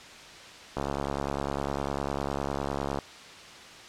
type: click train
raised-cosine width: 1 ms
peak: -16 dBFS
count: 156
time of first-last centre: 0.77-2.987 s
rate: 69.9 Hz
effects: white hiss -46 dBFS RMS until 3.88 s + low-pass 5000 Hz 12 dB/octave